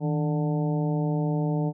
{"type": "harmonic tone with a mistuned harmonic", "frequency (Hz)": 147.8, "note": "D3", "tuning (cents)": 11, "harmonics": [1, 2, 3, 4, 5, 6], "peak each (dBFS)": [-24, -30, -34, -36, -38, -40], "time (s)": [0, 1.73], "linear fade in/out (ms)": 50, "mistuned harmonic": 1, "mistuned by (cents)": 110, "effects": []}